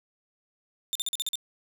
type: tone bursts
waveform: sawtooth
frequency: 3599 Hz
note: A7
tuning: 38 cents sharp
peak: -24 dBFS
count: 7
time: 0.93-1.355 s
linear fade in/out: 0 ms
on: 23 ms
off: 44 ms
effects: none